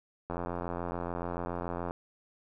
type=click train; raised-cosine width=1 ms; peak=-21 dBFS; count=141; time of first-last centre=0.3-1.909 s; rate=87 Hz; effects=none